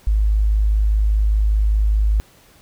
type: tone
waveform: sine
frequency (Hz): 52.5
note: G#1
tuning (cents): +19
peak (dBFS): -13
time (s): 0.07-2.2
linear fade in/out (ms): 0
effects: pink hiss -51 dBFS RMS until 2.61 s